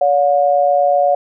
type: tone pair together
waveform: sine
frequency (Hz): 570 / 718.2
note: C#5 / F5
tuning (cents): +48 / +48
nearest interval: major third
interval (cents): 400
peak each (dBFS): -13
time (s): 0.01-1.15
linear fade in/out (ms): 5
effects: none